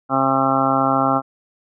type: harmonic tone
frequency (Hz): 134.3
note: C3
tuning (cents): +46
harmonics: 1 / 2 / 3 / 4 / 5 / 6 / 7 / 8 / 9 / 10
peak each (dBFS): -28 / -21 / -33 / -26 / -23 / -21 / -31 / -24 / -24 / -22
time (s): 0.09-1.22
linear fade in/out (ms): 50
effects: none